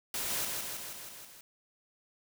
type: noise with echo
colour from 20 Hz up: white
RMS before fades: -35 dBFS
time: 0.14-0.45 s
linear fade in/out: 2 ms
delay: 160 ms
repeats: 6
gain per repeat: -3 dB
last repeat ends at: 1.41 s
effects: none